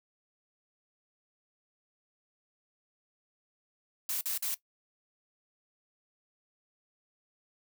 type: noise bursts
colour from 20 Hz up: blue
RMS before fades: -33 dBFS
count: 3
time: 4.09-4.544 s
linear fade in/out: 2 ms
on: 120 ms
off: 47 ms
effects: noise-tail reverb RT60 0.1 s tail -17 dB re dry